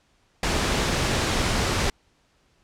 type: noise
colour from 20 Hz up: pink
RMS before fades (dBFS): -23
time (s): 0.43-1.9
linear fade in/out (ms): 2
effects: pink hiss -64 dBFS RMS until 2.63 s + low-pass 7000 Hz 12 dB/octave